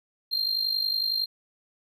triangle tone with amplitude modulation, 4186 Hz, C8, in tune, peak -20 dBFS, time 0.31-1.26 s, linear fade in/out 20 ms, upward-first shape sine, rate 50.9 Hz, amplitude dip 70%, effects none

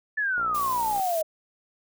sine exponential sweep, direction down, 1761 to 619 Hz, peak -23 dBFS, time 0.17-1.23 s, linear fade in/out 10 ms
click train, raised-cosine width 1 ms, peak -27 dBFS, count 38, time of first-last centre 0.38-0.996 s, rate 60.1 Hz
blue noise, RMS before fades -36 dBFS, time 0.54-1.22 s, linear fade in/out 10 ms
effects none

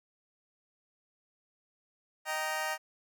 20% pulse chord, Eb major, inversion none, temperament just, 622.3 / 777.8 / 933.4 Hz, Eb5 / G5 / Bb5, 0 / -14 / +2 cents, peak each -32 dBFS, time 2.25-2.78 s, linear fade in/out 50 ms, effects none

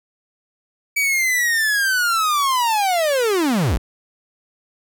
45% pulse linear sweep, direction down, 2300 to 36.43 Hz, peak -16 dBFS, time 0.96-3.78 s, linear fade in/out 10 ms, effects none

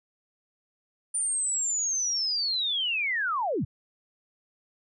sine linear sweep, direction down, 9220 to 78.6 Hz, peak -25 dBFS, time 1.14-3.65 s, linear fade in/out 10 ms, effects none

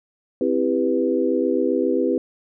sine chord, C major seventh, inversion none, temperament equal with one note detuned, 261.6 / 329.6 / 396.8 / 493.9 Hz, C4 / E4 / G4 / B4, 0 / 0 / +21 / 0 cents, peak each -23 dBFS, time 0.41-2.18 s, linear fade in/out 2 ms, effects none

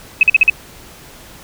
sine tone bursts, 2564 Hz, E7, 49 cents flat, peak -4 dBFS, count 5, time 0.21-0.499 s, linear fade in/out 2 ms, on 21 ms, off 46 ms, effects pink hiss -39 dBFS RMS until 1.43 s

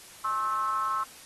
triangle ring-modulated tone, 116.7 Hz, A#2, 2 cents sharp, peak -21 dBFS, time 0.24-1.04 s, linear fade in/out 10 ms, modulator 1190 Hz, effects white hiss -49 dBFS RMS until 1.25 s + AAC 32 kbps

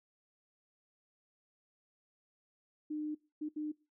sine tone bursts at uneven times, 303.2 Hz, D#4, 45 cents flat, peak -35 dBFS, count 3, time 2.9-3.15 / 3.41-3.49 / 3.56-3.72 s, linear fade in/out 10 ms, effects noise-tail reverb RT60 0.3 s tail -22 dB re dry

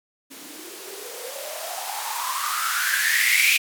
violet noise with band-pass filter sweep, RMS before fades -25 dBFS, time 0.3-3.58 s, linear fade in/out 20 ms, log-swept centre 260 to 2500 Hz, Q 9.7, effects none

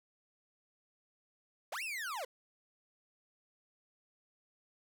40% pulse linear two-way sweep, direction up then down, 462 to 2794 to 462 Hz, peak -37 dBFS, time 1.72-2.25 s, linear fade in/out 5 ms, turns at 1.83 s, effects none

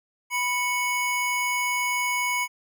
square tone pair together, 987.8 / 2218 Hz, B5 / C#7, 0 / 0 cents, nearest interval octave + major second, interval 1400 cents, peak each -28 / -26 dBFS, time 0.3-2.48 s, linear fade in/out 50 ms, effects none

